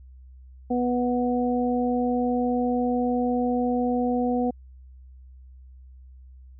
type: harmonic tone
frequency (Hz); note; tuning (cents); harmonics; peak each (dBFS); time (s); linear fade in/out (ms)
245.9; B3; -7; 1 / 2 / 3; -23 / -27 / -29; 0.7-4.51; 10
effects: added 64 Hz sine -44 dBFS peak until 6.59 s